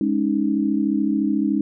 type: chord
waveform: sine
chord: Ab suspended fourth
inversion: none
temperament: equal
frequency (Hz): 207.7 / 277.2 / 311.1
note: Ab3 / Db4 / Eb4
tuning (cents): 0 / 0 / 0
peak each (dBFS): -22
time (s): 0.01-1.61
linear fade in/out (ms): 2
effects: none